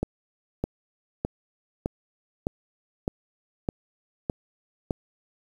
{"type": "click train", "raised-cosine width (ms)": 2, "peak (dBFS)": -12, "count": 9, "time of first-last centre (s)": [0.03, 4.908], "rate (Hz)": 1.64, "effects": ["8-bit"]}